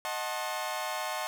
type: chord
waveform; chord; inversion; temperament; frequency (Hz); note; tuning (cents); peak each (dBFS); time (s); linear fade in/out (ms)
sawtooth; D# diminished seventh; none; equal with one note detuned; 622.3 / 740 / 880 / 1071; D#5 / F#5 / A5 / C6; 0 / 0 / 0 / +40; -34; 0.05-1.27; 0
effects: none